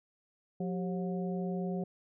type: harmonic tone with a mistuned harmonic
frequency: 180.5 Hz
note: F#3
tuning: 43 cents flat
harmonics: 1 / 2 / 3 / 4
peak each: -33 / -39 / -43 / -45 dBFS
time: 0.6-1.84 s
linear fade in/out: 5 ms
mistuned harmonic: 2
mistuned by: +130 cents
effects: none